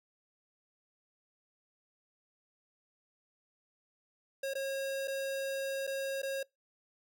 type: tone with dropouts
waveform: square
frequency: 543 Hz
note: C#5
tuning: 36 cents flat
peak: -34 dBFS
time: 4.43-6.43 s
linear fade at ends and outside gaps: 5 ms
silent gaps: 4.537-4.552 / 5.075-5.079 / 5.869-5.874 / 6.219-6.23 s
effects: noise-tail reverb RT60 0.2 s tail -25 dB re dry